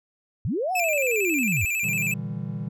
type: linear two-way sweep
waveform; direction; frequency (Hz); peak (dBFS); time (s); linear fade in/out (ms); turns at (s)
sine; up then down; 79.4 to 759 to 79.4; -23; 0.45-1.65; 0; 0.72
type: tone with exponential growth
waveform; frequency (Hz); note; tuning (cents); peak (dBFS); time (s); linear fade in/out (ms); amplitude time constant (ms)
sawtooth; 5274; E8; 0; -26; 0.69-0.8; 0; 23
type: tone with vibrato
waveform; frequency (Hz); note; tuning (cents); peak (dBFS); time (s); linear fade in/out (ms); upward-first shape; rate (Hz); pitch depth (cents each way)
square; 2489; D#7; 0; -24; 0.75-2.14; 5; square; 11; 78
type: chord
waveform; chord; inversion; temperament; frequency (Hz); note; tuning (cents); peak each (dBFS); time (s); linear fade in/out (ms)
triangle; E half-diminished seventh; second; just; 118.67 / 148.33 / 164.81 / 197.78; Bb2 / D3 / E3 / G3; +31 / +18 / 0 / +16; -32; 1.83-2.69; 10
effects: none